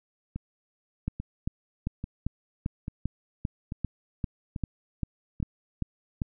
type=two click trains; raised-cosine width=5 ms; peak=-21 / -16 dBFS; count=7 / 14; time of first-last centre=0.36-5.402 / 1.08-6.218 s; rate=1.19 / 2.53 Hz; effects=none